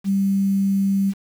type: tone with quantisation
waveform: sine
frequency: 196 Hz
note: G3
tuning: in tune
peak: -16 dBFS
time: 0.04-1.14 s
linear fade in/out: 50 ms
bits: 7
effects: none